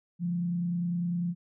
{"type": "tone with frequency modulation", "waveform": "sine", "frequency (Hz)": 173.9, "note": "F3", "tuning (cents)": -7, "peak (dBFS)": -27, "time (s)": [0.19, 1.35], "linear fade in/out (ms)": 50, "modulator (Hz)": 30, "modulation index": 0.3, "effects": []}